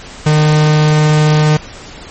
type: tone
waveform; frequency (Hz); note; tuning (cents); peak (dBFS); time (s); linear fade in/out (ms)
45% pulse; 152.5; D#3; -34; -7; 0.26-1.57; 5
effects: pink hiss -32 dBFS RMS until 2.1 s + MP3 32 kbps